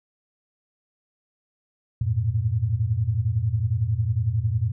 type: tone cluster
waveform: sine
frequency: 87.6 / 105.2 / 116.2 Hz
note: F2 / G#2 / A#2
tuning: +6 / +23 / -5 cents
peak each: -28 / -25 / -23 dBFS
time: 2.01-4.72 s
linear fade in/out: 5 ms
effects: none